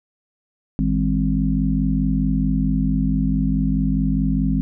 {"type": "harmonic tone with a mistuned harmonic", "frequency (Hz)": 52.5, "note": "G#1", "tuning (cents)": 19, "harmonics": [1, 3, 4, 5], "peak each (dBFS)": [-22, -22, -22, -22], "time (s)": [0.79, 4.61], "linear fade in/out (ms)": 0, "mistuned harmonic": 4, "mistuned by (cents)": -66, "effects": []}